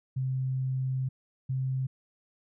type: tone pair in turn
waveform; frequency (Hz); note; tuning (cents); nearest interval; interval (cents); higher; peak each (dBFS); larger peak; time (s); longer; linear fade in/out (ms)
sine; 130.81 / 131.31; C3 / C3; 0 / +7; unison; 7; second; -27; neither; 0.16-1.09 / 1.49-1.87; first; 10
effects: none